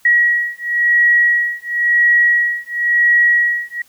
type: beating tone pair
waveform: sine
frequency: 1911 / 1911.96 Hz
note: A#6 / A#6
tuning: +43 / +43 cents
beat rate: 0.96 Hz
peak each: -14 dBFS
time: 0.05-3.82 s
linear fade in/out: 5 ms
effects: white hiss -52 dBFS RMS until 3.88 s